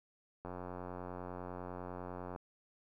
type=click train; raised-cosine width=1 ms; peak=-30 dBFS; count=173; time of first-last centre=0.45-2.361 s; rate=90 Hz; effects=12-bit